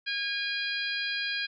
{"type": "harmonic tone with a mistuned harmonic", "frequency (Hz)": 816, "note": "G#5", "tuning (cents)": -31, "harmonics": [2, 3, 4, 5, 6], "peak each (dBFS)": [-33, -35, -36, -37, -38], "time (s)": [0.06, 1.47], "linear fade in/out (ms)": 20, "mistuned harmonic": 6, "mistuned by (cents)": -23, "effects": []}